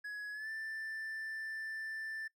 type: tone with pitch glide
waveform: triangle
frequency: 1680 to 1770.7 Hz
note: G#6 to A6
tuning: +19 to +10 cents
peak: -38 dBFS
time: 0.04-2.28 s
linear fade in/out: 10 ms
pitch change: +91 cents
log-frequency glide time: 0.32-0.49 s
effects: noise-tail reverb RT60 0.1 s tail -20 dB re dry